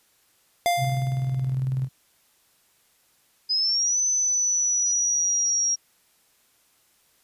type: tone with exponential decay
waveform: square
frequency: 698 Hz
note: F5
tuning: 1 cent flat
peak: -18 dBFS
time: 0.66-1.54 s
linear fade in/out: 0 ms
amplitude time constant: 190 ms
type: tone with tremolo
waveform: sine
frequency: 130.81 Hz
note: C3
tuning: in tune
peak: -21 dBFS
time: 0.77-1.89 s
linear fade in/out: 50 ms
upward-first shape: square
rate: 20 Hz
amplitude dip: 35%
type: exponential two-way sweep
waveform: sine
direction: up then down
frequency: 4978 to 6080 to 5630 Hz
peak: -20 dBFS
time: 3.49-5.76 s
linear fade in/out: 20 ms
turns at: 4.01 s
effects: white hiss -63 dBFS RMS until 7.23 s + resampled to 32000 Hz